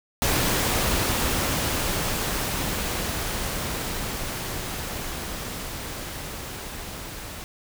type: noise with level ramp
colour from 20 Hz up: pink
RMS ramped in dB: -22 to -37 dBFS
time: 0.22-7.44 s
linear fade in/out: 0 ms
effects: none